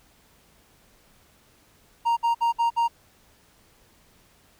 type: tone bursts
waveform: triangle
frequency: 932.3 Hz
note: A#5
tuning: in tune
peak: -17 dBFS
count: 5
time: 2.05-2.882 s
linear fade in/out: 20 ms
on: 120 ms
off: 58 ms
effects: pink hiss -59 dBFS RMS until 4.59 s